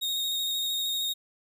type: tone with vibrato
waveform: 40% pulse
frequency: 3729 Hz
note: A#7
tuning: in tune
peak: -26 dBFS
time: 0.01-1.14 s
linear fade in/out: 20 ms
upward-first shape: square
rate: 13 Hz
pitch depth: 19 cents each way
effects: none